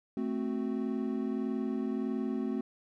triangle chord, F# diminished, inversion first, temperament equal, 220 / 261.6 / 370 Hz, A3 / C4 / F#4, 0 / 0 / 0 cents, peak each -32 / -32 / -36 dBFS, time 0.17-2.61 s, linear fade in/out 2 ms, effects none

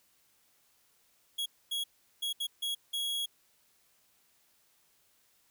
45% pulse tone bursts at uneven times, 3322 Hz, G#7, in tune, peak -31 dBFS, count 6, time 1.38-1.46 / 1.71-1.84 / 2.22-2.33 / 2.4-2.47 / 2.62-2.75 / 2.93-3.26 s, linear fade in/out 10 ms, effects white hiss -69 dBFS RMS until 5.5 s

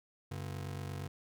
40% pulse ring-modulated tone, 116.9 Hz, A#2, 5 cents sharp, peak -35 dBFS, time 0.31-1.08 s, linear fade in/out 5 ms, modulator 24.3 Hz, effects none

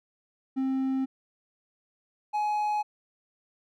triangle tone pair in turn, 264.9 / 841 Hz, C4 / G#5, +22 / +22 cents, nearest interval octave + minor sixth, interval 2000 cents, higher second, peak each -23 dBFS, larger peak neither, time 0.56-1.06 / 2.33-2.83 s, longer neither, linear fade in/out 20 ms, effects none

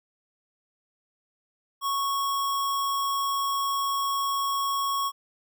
sine tone with sample-and-hold, 1106 Hz, C#6, 4 cents flat, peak -24 dBFS, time 1.81-5.12 s, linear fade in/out 50 ms, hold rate 4410 Hz, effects none

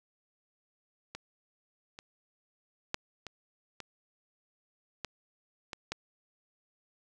clicks, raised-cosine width 0.2 ms, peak -23 / -28 / -13 / -24 / -24 / -18 / -21 / -17 dBFS, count 8, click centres 1.15 / 1.989 / 2.944 / 3.267 / 3.803 / 5.047 / 5.732 / 5.92 s, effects none

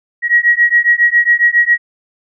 sine beating tone pair, 1900 / 1907.3 Hz, A#6 / A#6, +33 / +39 cents, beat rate 7.3 Hz, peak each -11 dBFS, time 0.22-1.78 s, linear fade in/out 50 ms, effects none

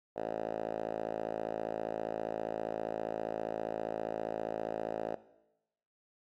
5% pulse tone with band-pass filter, 55 Hz, A1, in tune, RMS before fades -37 dBFS, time 0.16-5.16 s, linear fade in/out 5 ms, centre 620 Hz, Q 2, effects noise-tail reverb RT60 0.9 s tail -17 dB re dry + AAC 64 kbps

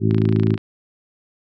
harmonic tone, 54 Hz, A1, 32 cents flat, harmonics 2 / 3 / 4 / 5 / 6 / 7, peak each -17 / -22 / -21 / -26 / -25 / -24 dBFS, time 0-0.58 s, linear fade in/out 50 ms
click train, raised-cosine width 0.3 ms, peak -17 dBFS, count 14, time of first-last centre 0.11-0.578 s, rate 27.8 Hz
effects none

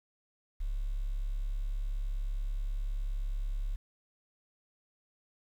sine tone, 34.76 Hz, C#1, 6 cents sharp, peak -29 dBFS, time 0.6-3.76 s, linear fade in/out 10 ms, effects tanh soft clip ceiling -28 dBFS + 10-bit

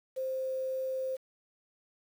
sine tone with quantisation, 523.3 Hz, C5, in tune, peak -31 dBFS, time 0.16-1.17 s, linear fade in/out 20 ms, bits 9, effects none

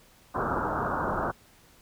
white low-pass noise, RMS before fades -29 dBFS, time 0.34-1.32 s, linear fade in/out 20 ms, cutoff 1500 Hz, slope 96 dB/octave, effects pink hiss -58 dBFS RMS until 1.81 s

